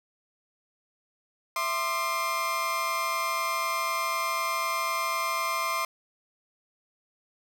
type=tone cluster; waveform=30% pulse; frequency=660 / 1052 / 1200 Hz; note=E5 / C6 / D6; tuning=+2 / +9 / +37 cents; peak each=-33 / -26 / -29 dBFS; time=1.56-5.85 s; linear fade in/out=2 ms; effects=none